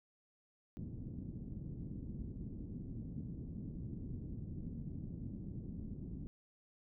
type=low-pass noise; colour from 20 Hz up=white; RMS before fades=-45 dBFS; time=0.77-6.27 s; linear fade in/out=0 ms; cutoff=240 Hz; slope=24 dB/octave; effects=none